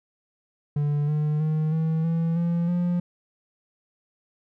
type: tone with pitch steps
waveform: triangle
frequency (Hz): 146.3 / 150.85 / 155.54 / 160.37 / 165.36 / 170.5 / 175.8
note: D3 / D3 / D#3 / E3 / E3 / F3 / F3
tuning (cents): -6 / +47 / 0 / -47 / +6 / -41 / +12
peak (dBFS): -19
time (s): 0.76-3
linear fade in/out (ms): 5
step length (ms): 320
effects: none